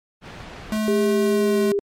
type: low-pass noise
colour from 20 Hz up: pink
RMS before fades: -38 dBFS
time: 0.21-0.8 s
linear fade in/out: 50 ms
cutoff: 3300 Hz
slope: 12 dB/octave
type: tone with pitch glide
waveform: square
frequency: 215.6 to 212.6 Hz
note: A3 to G#3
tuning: -35 to +41 cents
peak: -21 dBFS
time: 0.72-1.72 s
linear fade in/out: 2 ms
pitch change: -24 cents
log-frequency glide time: 1.22-1.46 s
type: tone with vibrato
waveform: sine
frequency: 402.1 Hz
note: G4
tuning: 44 cents sharp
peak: -18 dBFS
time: 0.88-1.79 s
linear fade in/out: 0 ms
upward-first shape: sine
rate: 2.3 Hz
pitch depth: 16 cents each way
effects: MP3 64 kbps